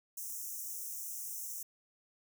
white high-pass noise, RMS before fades -42 dBFS, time 0.17-1.63 s, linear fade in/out 5 ms, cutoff 5600 Hz, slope 96 dB/octave, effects none

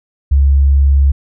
sine tone, 69.3 Hz, C#2, in tune, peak -6 dBFS, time 0.31-1.12 s, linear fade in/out 10 ms, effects none

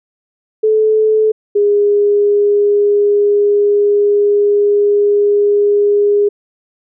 sine tone pair in turn, 433.9 / 410.1 Hz, A4 / G#4, -24 / -22 cents, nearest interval minor second, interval 98 cents, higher first, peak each -8 dBFS, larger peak neither, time 0.63-1.32 / 1.55-6.29 s, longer second, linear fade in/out 10 ms, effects none

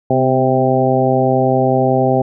harmonic tone with a mistuned harmonic, 130.81 Hz, C3, in tune, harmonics 1 / 2 / 3 / 4 / 5 / 6, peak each -18 / -18 / -18 / -18 / -18 / -18 dBFS, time 0.1-2.22 s, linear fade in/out 5 ms, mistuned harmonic 2, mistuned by -33 cents, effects none

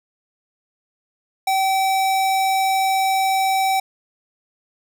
square tone, 769 Hz, G5, 33 cents flat, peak -17 dBFS, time 1.47-3.8 s, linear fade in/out 5 ms, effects none

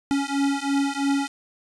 square beating tone pair, 277.2 / 280.2 Hz, C#4 / C#4, 0 / +19 cents, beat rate 3 Hz, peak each -25 dBFS, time 0.11-1.28 s, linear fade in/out 0 ms, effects resampled to 22050 Hz + 9-bit

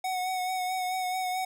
square tone with vibrato, 740 Hz, F#5, in tune, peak -29 dBFS, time 0.04-1.45 s, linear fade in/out 5 ms, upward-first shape sine, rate 4.6 Hz, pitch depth 26 cents each way, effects none

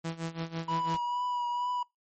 sawtooth tone with tremolo, 164.81 Hz, E3, in tune, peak -27 dBFS, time 0.04-0.97 s, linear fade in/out 10 ms, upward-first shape sine, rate 6 Hz, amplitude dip 85%
triangle tone with vibrato, 976 Hz, B5, 21 cents flat, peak -27 dBFS, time 0.68-1.83 s, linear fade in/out 5 ms, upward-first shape triangle, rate 2.2 Hz, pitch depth 27 cents each way
pink noise with exponential decay, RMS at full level -40 dBFS, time 0.94-1.02 s, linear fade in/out 0 ms, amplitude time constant 17 ms
effects noise-tail reverb RT60 0.2 s tail -26 dB re dry + MP3 32 kbps

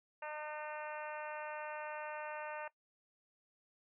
harmonic tone, 303 Hz, D#4, 46 cents flat, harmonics 2 / 3 / 4 / 5 / 6 / 7 / 8 / 9, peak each -46 / -45 / -52 / -50 / -52 / -58 / -55 / -55 dBFS, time 0.22-2.68 s, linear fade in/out 5 ms, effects noise-tail reverb RT60 0.1 s tail -19 dB re dry

